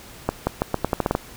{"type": "accelerating click train", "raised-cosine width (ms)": 1, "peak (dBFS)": -5, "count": 10, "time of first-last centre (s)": [0.29, 1.151], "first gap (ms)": 180, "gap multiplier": 0.83, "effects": ["pink hiss -43 dBFS RMS until 1.36 s"]}